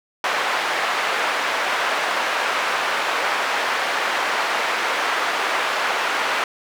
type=band-pass noise; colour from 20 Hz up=white; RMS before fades=-22 dBFS; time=0.24-6.44 s; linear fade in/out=2 ms; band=600 to 1800 Hz; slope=12 dB/octave; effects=none